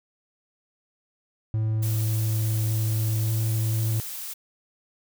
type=tone with pitch glide; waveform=triangle; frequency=109.6 to 111 Hz; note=A2 to A2; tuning=-6 to +16 cents; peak=-20 dBFS; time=1.54-4 s; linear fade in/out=0 ms; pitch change=+22 cents; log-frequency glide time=3.16-3.33 s
type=noise; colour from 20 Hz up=blue; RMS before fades=-35 dBFS; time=1.82-4.34 s; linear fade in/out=10 ms
effects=none

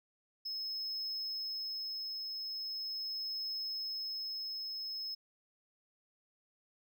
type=tone with tremolo; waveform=triangle; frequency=5180 Hz; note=E8; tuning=31 cents flat; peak=-35 dBFS; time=0.45-5.15 s; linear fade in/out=10 ms; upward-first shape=triangle; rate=0.41 Hz; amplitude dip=25%; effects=none

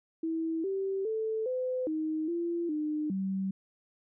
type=tone with pitch steps; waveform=sine; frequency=325.1 / 387.6 / 440.3 / 509 / 313.1 / 341.4 / 303.6 / 192.1 Hz; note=E4 / G4 / A4 / C5 / D#4 / F4 / D#4 / G3; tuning=-24 / -20 / +1 / -48 / +11 / -39 / -42 / -35 cents; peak=-29 dBFS; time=0.23-3.51 s; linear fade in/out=5 ms; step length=410 ms; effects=none

